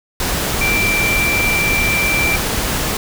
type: tone in noise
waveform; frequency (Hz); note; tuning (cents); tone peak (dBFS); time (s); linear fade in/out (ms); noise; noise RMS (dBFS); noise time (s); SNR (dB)
sine; 2349; D7; 0; -15; 0.61-2.36; 2; pink; -19; 0.2-2.97; +1
effects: none